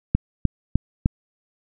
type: click train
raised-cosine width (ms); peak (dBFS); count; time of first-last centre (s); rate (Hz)
5; -4; 4; 0.15-1.059; 3.3
effects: none